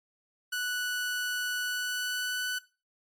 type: tone with pitch glide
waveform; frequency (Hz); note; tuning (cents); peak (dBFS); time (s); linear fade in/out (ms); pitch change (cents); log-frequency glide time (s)
sawtooth; 1480 to 1493.7; F#6 to F#6; 0 to +16; -26; 0.52-2.59; 10; +16; 1.61-2.48
effects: noise-tail reverb RT60 0.3 s tail -18 dB re dry + MP3 64 kbps